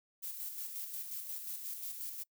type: noise with tremolo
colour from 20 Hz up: violet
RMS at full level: -41 dBFS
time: 0.22-2.24 s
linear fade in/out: 20 ms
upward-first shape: square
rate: 5.6 Hz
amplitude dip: 40%
effects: noise-tail reverb RT60 0.1 s tail -25 dB re dry